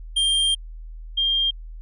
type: tone pair in turn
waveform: square / sine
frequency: 3189 / 3202 Hz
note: G7 / G7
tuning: +29 / +36 cents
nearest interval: unison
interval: 7 cents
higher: second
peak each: -18 dBFS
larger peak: neither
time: 0.16-0.55 / 1.17-1.51 s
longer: first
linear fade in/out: 10 ms
effects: added 40 Hz sine -34 dBFS peak until 1.81 s + resampled to 24000 Hz